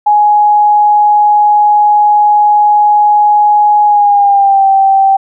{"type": "tone with pitch glide", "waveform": "sine", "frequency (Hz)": [835, 779.1], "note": ["G#5", "G5"], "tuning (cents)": [9, -11], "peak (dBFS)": -4, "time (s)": [0.06, 5.17], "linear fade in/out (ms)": 10, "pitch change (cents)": -120, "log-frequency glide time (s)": [3.85, 4.66], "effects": []}